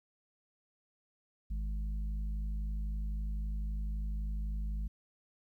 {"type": "harmonic tone", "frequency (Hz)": 51.91, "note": "G#1", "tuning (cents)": 0, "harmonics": [1, 3, 4], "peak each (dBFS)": [-33, -49, -50], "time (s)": [1.5, 4.88], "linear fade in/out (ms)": 10, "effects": ["12-bit"]}